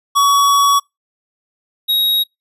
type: tone pair in turn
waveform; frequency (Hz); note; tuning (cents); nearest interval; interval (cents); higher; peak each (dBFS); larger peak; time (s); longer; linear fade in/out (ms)
square; 1128 / 3794; C#6 / A#7; +30 / +30; octave + major sixth; 2100; second; -10 / -13; first; 0.15-0.8 / 1.88-2.24; first; 20
effects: noise-tail reverb RT60 0.2 s tail -26 dB re dry + resampled to 32000 Hz